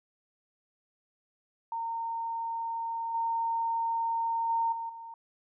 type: tone with level steps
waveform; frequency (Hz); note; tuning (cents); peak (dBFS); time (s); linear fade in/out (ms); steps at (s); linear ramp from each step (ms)
sine; 917; A#5; -29; -31 / -27 / -25 / -33 / -41; 1.72-5.14; 2; 3.14 / 4.49 / 4.72 / 4.89; 5
effects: none